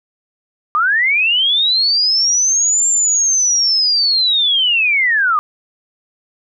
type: linear two-way sweep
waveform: sine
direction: up then down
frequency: 1174.7 to 7380 to 1174.7 Hz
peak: -11 dBFS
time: 0.75-5.39 s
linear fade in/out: 0 ms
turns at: 2.88 s
effects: none